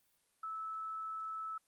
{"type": "tone", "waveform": "sine", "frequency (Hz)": 1307, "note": "E6", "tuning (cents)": -15, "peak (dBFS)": -39, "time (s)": [0.43, 1.58], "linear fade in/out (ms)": 5, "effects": ["white hiss -75 dBFS RMS until 1.67 s", "Opus 32 kbps"]}